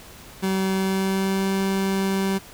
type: tone with pitch glide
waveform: 30% pulse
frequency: 190.9 to 193.56 Hz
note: G3 to G3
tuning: -46 to -22 cents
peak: -18 dBFS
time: 0.42-2.39 s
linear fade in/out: 20 ms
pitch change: +24 cents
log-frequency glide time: 0.75-1.5 s
effects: pink hiss -44 dBFS RMS until 2.53 s